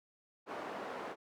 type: band-pass noise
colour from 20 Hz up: white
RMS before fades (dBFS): -43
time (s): 0.46-1.16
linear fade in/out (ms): 50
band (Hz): 300 to 910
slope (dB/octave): 12
effects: none